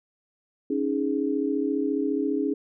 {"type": "chord", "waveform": "sine", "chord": "C# suspended second", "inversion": "none", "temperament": "just", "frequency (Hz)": [277.2, 311.8, 415.8], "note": ["C#4", "D#4", "G#4"], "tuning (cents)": [0, 4, 2], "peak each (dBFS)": [-26, -28, -28], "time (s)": [0.7, 2.54], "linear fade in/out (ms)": 5, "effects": []}